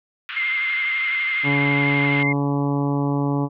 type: band-pass noise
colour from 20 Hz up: white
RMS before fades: -32 dBFS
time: 0.29-2.23 s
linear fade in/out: 0 ms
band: 1200 to 3200 Hz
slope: 48 dB/octave
type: tone with vibrato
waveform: sine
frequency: 2100 Hz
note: C7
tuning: 6 cents sharp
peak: -20 dBFS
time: 0.36-2.33 s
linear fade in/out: 10 ms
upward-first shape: triangle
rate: 12 Hz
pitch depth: 35 cents each way
type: harmonic tone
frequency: 141.9 Hz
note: C#3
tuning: 41 cents sharp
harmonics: 1 / 2 / 3 / 4 / 5 / 6 / 7 / 8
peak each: -22 / -22 / -30 / -33 / -36 / -32 / -34 / -37 dBFS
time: 1.43-3.49 s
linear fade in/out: 50 ms
effects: none